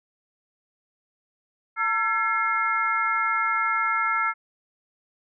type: tone cluster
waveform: sine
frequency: 903 / 1345 / 1699 / 2141 Hz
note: A5 / E6 / G#6 / C7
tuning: +45 / +34 / +39 / +39 cents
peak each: -31 / -23 / -31 / -27 dBFS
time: 1.76-4.34 s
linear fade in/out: 50 ms
effects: none